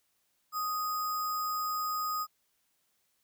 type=tone with sample-and-hold; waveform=sine; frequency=1244.5 Hz; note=D#6; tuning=in tune; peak=-30 dBFS; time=0.52-2.27 s; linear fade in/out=50 ms; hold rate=6300 Hz; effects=white hiss -75 dBFS RMS until 3.23 s